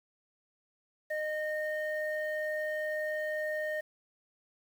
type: tone pair together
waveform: sine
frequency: 614 / 1839.9 Hz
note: D#5 / A#6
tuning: -23 / -23 cents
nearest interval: octave + perfect fifth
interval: 1900 cents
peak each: -32 / -35 dBFS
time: 1.1-3.81 s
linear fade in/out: 10 ms
effects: tanh soft clip ceiling -25 dBFS + 9-bit